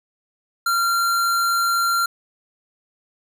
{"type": "tone", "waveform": "square", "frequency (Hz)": 1378, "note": "F6", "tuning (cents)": -24, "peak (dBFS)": -18, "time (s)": [0.66, 2.06], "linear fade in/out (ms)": 5, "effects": []}